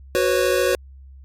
square chord, F# suspended fourth, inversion none, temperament equal with one note detuned, 370 / 493.9 / 547.4 Hz, F#4 / B4 / C#5, 0 / 0 / -22 cents, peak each -22 dBFS, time 0.15-0.75 s, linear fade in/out 0 ms, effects added 67 Hz sine -40 dBFS peak until 1.24 s + AAC 48 kbps

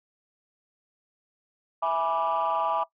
sine chord, E dominant seventh, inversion none, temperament equal with one note detuned, 659.3 / 830.6 / 981.5 / 1174.7 Hz, E5 / G#5 / B5 / D6, 0 / 0 / -11 / 0 cents, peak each -28 dBFS, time 1.82-2.84 s, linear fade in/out 10 ms, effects noise-tail reverb RT60 0.1 s tail -18 dB re dry + tanh soft clip ceiling -18 dBFS

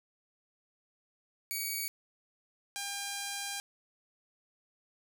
5% pulse tone pair in turn, 2259 / 801.7 Hz, C#7 / G5, +32 / +39 cents, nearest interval octave + tritone, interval 1793 cents, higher first, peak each -24 dBFS, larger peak neither, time 1.51-1.88 / 2.76-3.6 s, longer second, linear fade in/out 0 ms, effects none

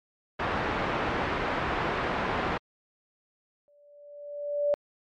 white low-pass noise, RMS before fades -29 dBFS, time 0.39-2.58 s, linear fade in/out 10 ms, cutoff 1400 Hz, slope 12 dB/octave
sine tone with exponential growth, 581 Hz, D5, 19 cents flat, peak -20 dBFS, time 3.68-4.74 s, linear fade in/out 0 ms, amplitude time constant 230 ms
effects low-pass 4000 Hz 12 dB/octave + MP3 96 kbps

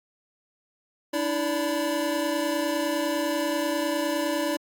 square tone cluster, 293.9 / 323.9 / 578 / 1001 Hz, D4 / E4 / D5 / B5, +1 / -30 / -28 / +23 cents, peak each -31 / -30 / -29 / -36 dBFS, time 1.13-4.57 s, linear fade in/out 10 ms, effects AAC 64 kbps

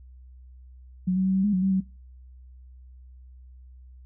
sine tone with pitch steps, 183.4 / 188.3 / 189.8 / 191.2 / 206.9 / 184.6 / 192.4 / 189.1 Hz, F#3 / F#3 / F#3 / G3 / G#3 / F#3 / G3 / F#3, -15 / +31 / +44 / -43 / -6 / -4 / -32 / +38 cents, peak -20 dBFS, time 1.07-1.806 s, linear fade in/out 10 ms, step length 92 ms, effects noise-tail reverb RT60 0.3 s tail -21 dB re dry + added 63 Hz sine -45 dBFS peak until 4.05 s

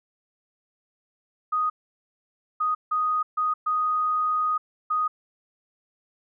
sine tone bursts at uneven times, 1244.5 Hz, D#6, in tune, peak -21 dBFS, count 6, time 1.52-1.7 / 2.6-2.75 / 2.91-3.23 / 3.37-3.54 / 3.66-4.58 / 4.9-5.08 s, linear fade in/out 10 ms, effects none

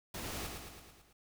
pink noise with echo, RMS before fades -42 dBFS, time 0.14-0.47 s, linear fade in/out 5 ms, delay 110 ms, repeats 6, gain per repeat -4 dB, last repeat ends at 1.13 s, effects none

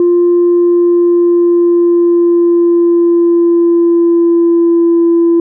sine tone with pitch glide, 349.2 to 337.9 Hz, F4 to E4, 0 to +43 cents, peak -4 dBFS, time 0-5.4 s, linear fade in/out 2 ms, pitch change -57 cents, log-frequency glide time 0.3-5 s, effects tanh soft clip ceiling -3 dBFS

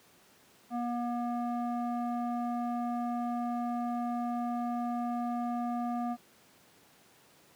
square tone with low-pass filter, 240 Hz, B3, 49 cents flat, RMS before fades -33 dBFS, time 0.7-6.17 s, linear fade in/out 50 ms, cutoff 920 Hz, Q 5.3, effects pink hiss -61 dBFS RMS until 7.55 s + high-pass 150 Hz 12 dB/octave

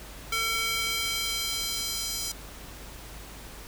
square tone with high-pass filter sweep, 452.1 Hz, A4, 47 cents sharp, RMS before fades -30 dBFS, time 0.32-2.32 s, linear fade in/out 5 ms, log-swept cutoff 1800 to 5300 Hz, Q 1.3, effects added 50 Hz sine -45 dBFS peak until 3.67 s + pink hiss -45 dBFS RMS until 3.67 s

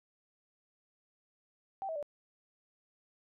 sine tone with pitch steps, 777 / 644 / 585 Hz, G5 / E5 / D5, -16 / -41 / -7 cents, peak -35 dBFS, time 1.82-2.027 s, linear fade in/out 0 ms, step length 69 ms, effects none

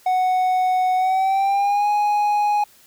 triangle tone with pitch glide, 740 to 830.6 Hz, F#5 to G#5, 0 to 0 cents, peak -14 dBFS, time 0.06-2.64 s, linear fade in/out 5 ms, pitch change +200 cents, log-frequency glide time 0.96-1.89 s, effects white hiss -52 dBFS RMS until 2.86 s

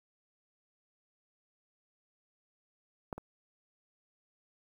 clicks, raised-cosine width 1 ms, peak -22 / -28 dBFS, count 2, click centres 3.128 / 3.18 s, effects 9-bit

